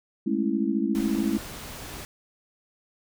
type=chord; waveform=sine; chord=A major seventh; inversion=third; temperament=just; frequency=206.2 / 220 / 275 / 330 Hz; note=G#3 / A3 / C#4 / E4; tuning=-12 / 0 / -14 / +2 cents; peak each=-28 dBFS; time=0.26-1.38 s; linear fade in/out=10 ms
type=noise; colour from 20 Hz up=pink; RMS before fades=-39 dBFS; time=0.95-2.05 s; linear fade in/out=0 ms
effects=none

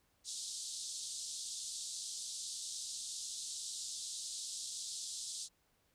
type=band-pass noise; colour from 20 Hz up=white; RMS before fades=-44 dBFS; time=0.24-5.49 s; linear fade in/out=50 ms; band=3600 to 8900 Hz; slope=48 dB/octave; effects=pink hiss -75 dBFS RMS until 5.94 s

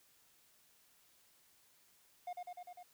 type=tone with echo; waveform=triangle; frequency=715 Hz; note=F5; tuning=41 cents sharp; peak=-38 dBFS; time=2.27-2.33 s; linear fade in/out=5 ms; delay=100 ms; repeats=5; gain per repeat=-2 dB; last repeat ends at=2.83 s; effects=white hiss -69 dBFS RMS until 2.93 s

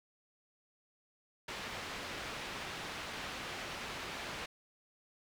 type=low-pass noise; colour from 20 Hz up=white; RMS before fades=-43 dBFS; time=1.48-4.46 s; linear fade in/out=5 ms; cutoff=2900 Hz; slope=12 dB/octave; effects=none

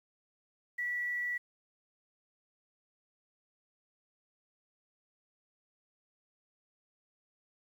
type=tone with quantisation; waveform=sine; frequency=1949 Hz; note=B6; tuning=23 cents flat; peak=-32 dBFS; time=0.78-1.38 s; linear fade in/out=10 ms; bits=10; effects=none

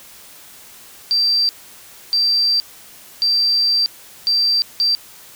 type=tone bursts at uneven times; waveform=sine; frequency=4693 Hz; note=D8; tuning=2 cents flat; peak=-13 dBFS; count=5; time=1.11-1.49 / 2.13-2.6 / 3.22-3.86 / 4.27-4.62 / 4.8-4.95 s; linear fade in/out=0 ms; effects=white hiss -42 dBFS RMS until 5.35 s

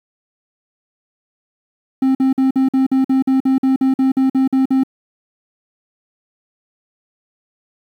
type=tone bursts; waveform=triangle; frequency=264.6 Hz; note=C4; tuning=20 cents sharp; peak=-9 dBFS; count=16; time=2.02-4.835 s; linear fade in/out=5 ms; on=130 ms; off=49 ms; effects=8-bit

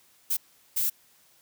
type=noise bursts at uneven times; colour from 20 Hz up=violet; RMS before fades=-26 dBFS; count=2; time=0.3-0.37 / 0.76-0.9 s; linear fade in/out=10 ms; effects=white hiss -61 dBFS RMS until 1.41 s + high-pass 60 Hz 12 dB/octave

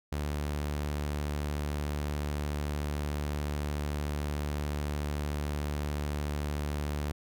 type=tone; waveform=sawtooth; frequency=73.6 Hz; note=D2; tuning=4 cents sharp; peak=-27 dBFS; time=0.12-7.12 s; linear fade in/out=5 ms; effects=none

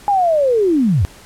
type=linear sweep; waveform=sine; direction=down; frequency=831 to 72.8 Hz; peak=-11 dBFS; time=0.08-1.05 s; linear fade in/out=0 ms; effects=pink hiss -42 dBFS RMS until 1.25 s + low-pass 12000 Hz 12 dB/octave

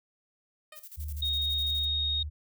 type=tone with exponential decay; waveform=10% pulse; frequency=615 Hz; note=D#5; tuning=20 cents flat; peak=-35 dBFS; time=0.72-0.88 s; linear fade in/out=5 ms; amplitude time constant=34 ms
type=noise with tremolo; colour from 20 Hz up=violet; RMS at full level=-45 dBFS; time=0.75-1.86 s; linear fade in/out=20 ms; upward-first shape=square; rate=12 Hz; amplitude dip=75%
type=tone with vibrato; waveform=sine; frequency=74.7 Hz; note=D2; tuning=30 cents sharp; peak=-33 dBFS; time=0.97-2.3 s; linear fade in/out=20 ms; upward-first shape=sine; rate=4.2 Hz; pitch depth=15 cents each way
type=tone; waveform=sine; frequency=3729 Hz; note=A#7; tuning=in tune; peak=-27 dBFS; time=1.22-2.23 s; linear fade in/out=5 ms
effects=none

